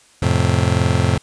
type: chord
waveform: 35% pulse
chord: F major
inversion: none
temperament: just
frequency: 87.31 / 109.13 / 130.96 Hz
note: F2 / A2 / C3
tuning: 0 / -14 / +2 cents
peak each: -17 dBFS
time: 0.22-1.18 s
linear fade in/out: 5 ms
effects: white hiss -51 dBFS RMS until 1.22 s + resampled to 22050 Hz